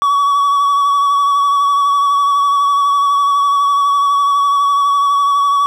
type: tone with vibrato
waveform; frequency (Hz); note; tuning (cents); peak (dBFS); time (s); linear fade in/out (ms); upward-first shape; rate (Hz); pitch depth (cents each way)
triangle; 1132; C#6; +36; -8; 0.02-5.66; 0; sine; 12; 24
effects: none